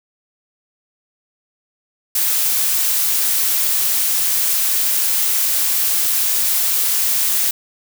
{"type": "noise", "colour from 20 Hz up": "blue", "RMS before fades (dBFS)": -17, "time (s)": [2.15, 7.51], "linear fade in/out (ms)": 5, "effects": []}